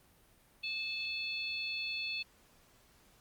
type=harmonic tone; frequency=870 Hz; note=A5; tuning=20 cents flat; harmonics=3 / 4 / 5; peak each=-37 / -44 / -41 dBFS; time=0.63-2.23 s; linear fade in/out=10 ms; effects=pink hiss -65 dBFS RMS until 3.2 s + Opus 32 kbps